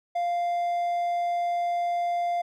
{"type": "tone", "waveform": "triangle", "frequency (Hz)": 697, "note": "F5", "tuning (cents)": -4, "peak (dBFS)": -22, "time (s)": [0.15, 2.42], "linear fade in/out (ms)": 10, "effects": []}